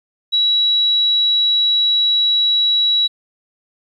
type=tone; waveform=sine; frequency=3900 Hz; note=B7; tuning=23 cents flat; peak=-12 dBFS; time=0.32-3.08 s; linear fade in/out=20 ms; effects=9-bit